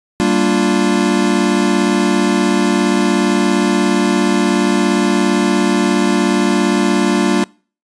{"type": "chord", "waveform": "square", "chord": "G minor seventh", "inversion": "none", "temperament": "equal", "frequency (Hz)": [196, 233.1, 293.7, 349.2], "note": ["G3", "Bb3", "D4", "F4"], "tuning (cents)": [0, 0, 0, 0], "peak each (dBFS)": -18, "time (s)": [0.2, 7.44], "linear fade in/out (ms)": 0, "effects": ["noise-tail reverb RT60 0.4 s tail -25 dB re dry", "resampled to 22050 Hz"]}